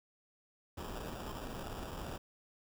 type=noise with sample-and-hold; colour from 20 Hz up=pink; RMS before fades=-43 dBFS; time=0.77-2.18 s; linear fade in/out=10 ms; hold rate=2100 Hz; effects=none